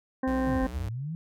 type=harmonic tone; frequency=261.1 Hz; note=C4; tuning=3 cents flat; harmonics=1 / 2 / 3 / 4 / 6 / 7; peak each=-26 / -32 / -36 / -38 / -42 / -43 dBFS; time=0.23-0.67 s; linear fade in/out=5 ms
type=tone with vibrato; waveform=square; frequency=61.74 Hz; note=B1; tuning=in tune; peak=-34 dBFS; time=0.27-0.89 s; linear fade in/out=5 ms; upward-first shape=triangle; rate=11 Hz; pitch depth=110 cents each way
type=linear two-way sweep; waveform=sine; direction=down then up; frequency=169.4 to 42.35 to 169.4 Hz; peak=-31 dBFS; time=0.47-1.15 s; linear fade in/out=0 ms; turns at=0.62 s
effects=none